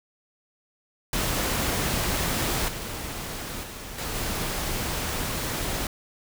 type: noise with level steps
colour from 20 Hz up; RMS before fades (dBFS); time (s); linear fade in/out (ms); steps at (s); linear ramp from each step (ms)
pink; -26 / -34 / -38 / -31 / -29; 1.13-5.87; 2; 2.68 / 3.63 / 3.98 / 4.15; 5
effects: none